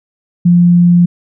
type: tone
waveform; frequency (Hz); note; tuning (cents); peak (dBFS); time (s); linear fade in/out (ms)
sine; 174.61; F3; 0; -4; 0.45-1.06; 10
effects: none